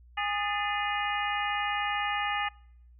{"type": "harmonic tone with a mistuned harmonic", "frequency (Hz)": 411.1, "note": "G#4", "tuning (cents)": -18, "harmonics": [2, 3, 4, 5, 6, 7], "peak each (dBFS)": [-32, -34, -35, -36, -37, -37], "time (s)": [0.17, 2.49], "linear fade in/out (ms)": 10, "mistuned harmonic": 4, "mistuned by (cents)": 120, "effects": ["noise-tail reverb RT60 0.7 s tail -26 dB re dry", "added 60 Hz sine -52 dBFS peak until 2.99 s"]}